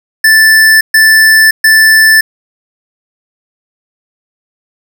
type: tone bursts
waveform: square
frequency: 1760 Hz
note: A6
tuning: in tune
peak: -3 dBFS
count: 3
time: 0.24-2.21 s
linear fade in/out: 5 ms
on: 570 ms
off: 130 ms
effects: none